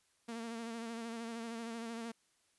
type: tone with vibrato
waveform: sawtooth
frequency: 230 Hz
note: A#3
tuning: 23 cents flat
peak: -37 dBFS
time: 0.28-2.12 s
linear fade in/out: 10 ms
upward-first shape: sine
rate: 13 Hz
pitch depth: 37 cents each way
effects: white hiss -74 dBFS RMS until 2.58 s + resampled to 24000 Hz